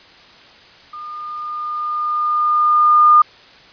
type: tone with level ramp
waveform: sine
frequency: 1214 Hz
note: D#6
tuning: 43 cents flat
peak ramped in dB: -29 to -5 dBFS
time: 0.93-3.22 s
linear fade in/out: 5 ms
effects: white hiss -44 dBFS RMS until 3.72 s + resampled to 11025 Hz